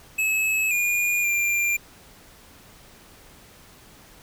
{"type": "tone with pitch steps", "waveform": "square", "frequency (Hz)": [2587, 2430, 2384], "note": ["E7", "D#7", "D7"], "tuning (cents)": [-33, -42, 25], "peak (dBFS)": -21, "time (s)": [0.18, 1.77], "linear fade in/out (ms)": 10, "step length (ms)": 530, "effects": ["pink hiss -50 dBFS RMS until 4.22 s"]}